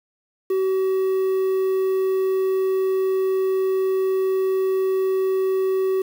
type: tone with quantisation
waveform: triangle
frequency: 379.9 Hz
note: F#4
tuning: 46 cents sharp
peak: -16 dBFS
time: 0.5-6.02 s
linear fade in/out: 5 ms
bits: 7
effects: none